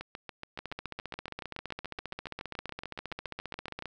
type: two click trains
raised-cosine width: 0.3 ms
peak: -23 / -21 dBFS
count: 28 / 50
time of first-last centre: 0.01-3.824 / 0.59-3.857 s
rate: 7.08 / 15 Hz
effects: none